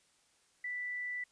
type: tone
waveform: sine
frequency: 1975.5 Hz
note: B6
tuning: in tune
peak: -36 dBFS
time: 0.64-1.24 s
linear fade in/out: 5 ms
effects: white hiss -70 dBFS RMS until 1.31 s + resampled to 22050 Hz